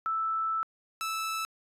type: tone pair in turn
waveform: sine / sawtooth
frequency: 1318.5 / 1313.7 Hz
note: E6 / E6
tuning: 0 / -6 cents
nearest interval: unison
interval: 6 cents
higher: first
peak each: -27 dBFS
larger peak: neither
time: 0.06-0.63 / 1.01-1.45 s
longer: first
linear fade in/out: 0 ms
effects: resampled to 32000 Hz